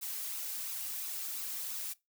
blue noise with flanger, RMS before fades -39 dBFS, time 0.01-1.94 s, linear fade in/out 20 ms, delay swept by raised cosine 0.77 to 2.57 ms, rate 2.9 Hz, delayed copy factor +0.5, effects noise-tail reverb RT60 0.2 s tail -21 dB re dry

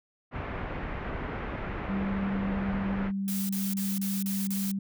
pink low-pass noise, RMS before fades -35 dBFS, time 0.31-3.12 s, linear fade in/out 50 ms, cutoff 2200 Hz, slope 24 dB/octave
sine tone, 196 Hz, G3, in tune, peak -28 dBFS, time 1.89-4.79 s, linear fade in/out 5 ms
blue noise bursts, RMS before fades -36 dBFS, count 6, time 3.28-4.715 s, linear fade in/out 0 ms, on 210 ms, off 35 ms
effects none

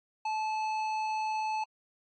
sine tone with tanh clipping, 868 Hz, A5, 24 cents flat, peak -31 dBFS, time 0.25-1.64 s, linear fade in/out 5 ms, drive 12 dB, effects MP3 32 kbps

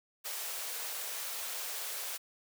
white high-pass noise, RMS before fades -39 dBFS, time 0.24-2.18 s, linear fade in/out 20 ms, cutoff 410 Hz, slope 48 dB/octave, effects none

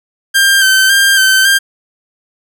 sawtooth tone with vibrato, 1568 Hz, G6, in tune, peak -3 dBFS, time 0.34-1.59 s, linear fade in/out 20 ms, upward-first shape square, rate 1.8 Hz, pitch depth 29 cents each way, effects none

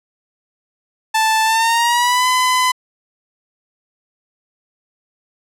sawtooth tone with pitch glide, 880 to 1010.9 Hz, A5 to B5, 0 to +40 cents, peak -9 dBFS, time 1.14-2.72 s, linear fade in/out 10 ms, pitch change +240 cents, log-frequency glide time 1.44-2.27 s, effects low-pass 12000 Hz 12 dB/octave

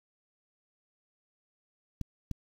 clicks, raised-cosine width 5 ms, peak -22 dBFS, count 2, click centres 2.013 / 2.313 s, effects 8-bit

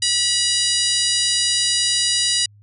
harmonic tone with a mistuned harmonic, 969 Hz, B5, 33 cents flat, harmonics 2 / 3 / 4 / 5 / 6 / 7 / 8 / 9 / 10, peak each -30 / -24 / -23 / -21 / -28 / -27 / -31 / -26 / -29 dBFS, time 0.02-2.46 s, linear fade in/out 5 ms, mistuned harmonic 7, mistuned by +20 cents, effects added 103 Hz sine -46 dBFS peak until 2.62 s

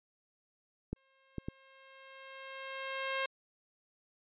clicks, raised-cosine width 3 ms, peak -23 dBFS, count 3, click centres 0.93 / 1.383 / 1.485 s
10% pulse tone with exponential growth, 535 Hz, C5, 38 cents sharp, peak -23 dBFS, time 0.96-3.26 s, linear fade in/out 5 ms, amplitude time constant 500 ms
effects resampled to 8000 Hz

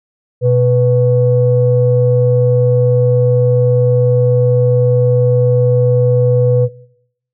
sine tone pair together, 123.47 / 493.9 Hz, B2 / B4, 0 / 0 cents, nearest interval 2 octaves, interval 2400 cents, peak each -10 dBFS, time 0.41-6.69 s, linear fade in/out 50 ms, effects noise-tail reverb RT60 0.8 s tail -21 dB re dry + tanh soft clip ceiling 0 dBFS

